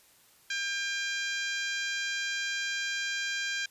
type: harmonic tone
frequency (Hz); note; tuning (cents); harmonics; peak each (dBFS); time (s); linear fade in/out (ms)
800; G5; +35; 2 / 3 / 4 / 5 / 6 / 7 / 8 / 9; -33 / -37 / -39 / -41 / -43 / -44 / -45 / -46; 0.5-3.66; 5
effects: white hiss -61 dBFS RMS until 3.7 s + resampled to 32000 Hz